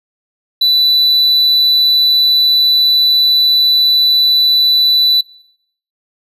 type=tone; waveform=triangle; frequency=3977 Hz; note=B7; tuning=11 cents sharp; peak=-7 dBFS; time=0.61-5.21 s; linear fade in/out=5 ms; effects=noise-tail reverb RT60 0.7 s tail -20 dB re dry + resampled to 32000 Hz